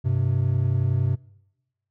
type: tone pair together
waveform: triangle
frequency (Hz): 98.4 / 129.18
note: G2 / C3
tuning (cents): +7 / -22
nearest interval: perfect fourth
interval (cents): 471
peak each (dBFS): -21 / -20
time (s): 0.04-1.16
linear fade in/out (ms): 20
effects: noise-tail reverb RT60 1.0 s tail -24 dB re dry